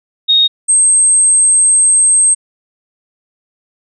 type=tone pair in turn; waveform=sine; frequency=3729 / 8371 Hz; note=A#7 / C9; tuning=0 / 0 cents; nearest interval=octave + major second; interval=1400 cents; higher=second; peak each=-6 dBFS; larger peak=neither; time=0.28-0.48 / 0.68-2.35 s; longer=second; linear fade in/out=20 ms; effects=none